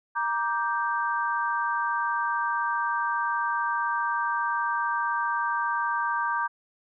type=chord; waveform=sine; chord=G minor; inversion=first; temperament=just; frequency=940.8 / 1176 / 1568 Hz; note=Bb5 / D6 / G6; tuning=+16 / +2 / 0 cents; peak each=-28 / -29 / -29 dBFS; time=0.15-6.48 s; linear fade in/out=20 ms; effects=none